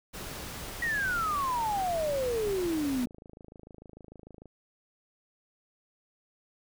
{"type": "noise", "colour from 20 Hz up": "pink", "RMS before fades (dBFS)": -40, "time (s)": [0.13, 3.06], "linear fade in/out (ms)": 20}
{"type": "exponential sweep", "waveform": "sine", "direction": "down", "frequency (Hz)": [1930, 238.4], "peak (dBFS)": -27, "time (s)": [0.82, 3.06], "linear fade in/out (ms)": 5}
{"type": "click train", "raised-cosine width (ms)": 2, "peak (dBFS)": -35, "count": 65, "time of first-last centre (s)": [2.06, 4.457], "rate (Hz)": 26.7}
{"effects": []}